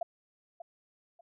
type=tone with echo; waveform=sine; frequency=680 Hz; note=F5; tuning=46 cents flat; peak=-29 dBFS; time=0.01-0.03 s; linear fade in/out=5 ms; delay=590 ms; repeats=2; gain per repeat=-12 dB; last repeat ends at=1.21 s; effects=none